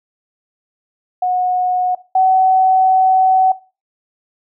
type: tone pair in turn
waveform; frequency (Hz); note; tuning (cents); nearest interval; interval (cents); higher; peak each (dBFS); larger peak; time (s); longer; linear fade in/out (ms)
sine; 730 / 754; F#5 / F#5; -24 / +32; minor second; 56; second; -13 / -9; second; 1.22-1.95 / 2.15-3.52; second; 5
effects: noise-tail reverb RT60 0.3 s tail -17 dB re dry